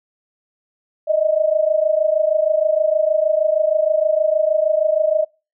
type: tone pair together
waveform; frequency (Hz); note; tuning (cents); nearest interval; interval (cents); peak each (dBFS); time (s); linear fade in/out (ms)
sine; 608.6 / 635; D#5 / D#5; -38 / +35; minor second; 73; -17; 1.07-5.25; 20
effects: noise-tail reverb RT60 0.3 s tail -24 dB re dry